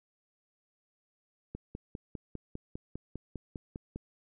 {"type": "click train", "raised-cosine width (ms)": 3, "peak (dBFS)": -26, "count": 13, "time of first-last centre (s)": [1.55, 3.96], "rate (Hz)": 4.98, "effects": []}